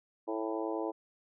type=harmonic tone with a mistuned harmonic; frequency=110 Hz; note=A2; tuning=in tune; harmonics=3 / 4 / 5 / 6 / 7 / 8 / 9; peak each=-36 / -38 / -40 / -42 / -43 / -44 / -45 dBFS; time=0.27-0.92 s; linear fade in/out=20 ms; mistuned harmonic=7; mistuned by=+34 cents; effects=none